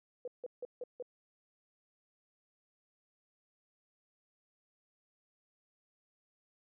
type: tone bursts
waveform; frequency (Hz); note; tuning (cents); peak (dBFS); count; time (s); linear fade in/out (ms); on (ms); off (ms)
sine; 493.9; B4; 0; -38; 5; 0.25-1.025; 2; 27; 160
effects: none